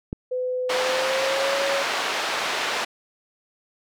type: click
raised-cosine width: 3 ms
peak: -15 dBFS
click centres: 0.129 s
type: tone with pitch glide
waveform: sine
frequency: 505 to 553.9 Hz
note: B4 to C#5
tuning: +39 to -1 cents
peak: -23 dBFS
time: 0.31-1.83 s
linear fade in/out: 10 ms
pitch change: +160 cents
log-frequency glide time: 0.7-1.56 s
type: band-pass noise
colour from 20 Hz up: pink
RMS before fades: -26 dBFS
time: 0.69-2.85 s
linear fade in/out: 10 ms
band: 660 to 4300 Hz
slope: 12 dB/octave
effects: none